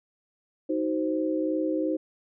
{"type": "chord", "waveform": "sine", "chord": "C diminished", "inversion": "first", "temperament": "just", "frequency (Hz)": [314, 376.7, 523.3], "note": ["Eb4", "Gb4", "C5"], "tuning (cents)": [16, 31, 0], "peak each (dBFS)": [-26, -32, -30], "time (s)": [0.69, 1.97], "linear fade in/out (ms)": 10, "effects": []}